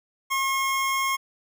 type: tone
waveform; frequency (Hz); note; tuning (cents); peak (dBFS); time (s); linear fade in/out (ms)
25% pulse; 1079; C#6; -47; -19; 0.3-1.17; 20
effects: none